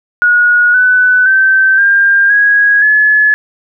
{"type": "tone with pitch steps", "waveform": "sine", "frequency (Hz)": [1450, 1498.5, 1548.7, 1600.5, 1654.1, 1709.5], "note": ["F#6", "F#6", "G6", "G6", "G#6", "G#6"], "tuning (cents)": [-35, 22, -21, 36, -7, 50], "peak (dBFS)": -5, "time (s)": [0.22, 3.34], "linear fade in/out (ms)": 0, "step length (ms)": 520, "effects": []}